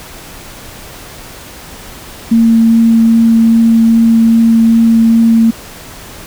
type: tone with vibrato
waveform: sine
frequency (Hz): 227.8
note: A#3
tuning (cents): -40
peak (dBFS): -4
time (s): 2.31-5.51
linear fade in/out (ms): 10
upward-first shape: triangle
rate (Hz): 2.5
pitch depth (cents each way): 9
effects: pink hiss -31 dBFS RMS until 6.26 s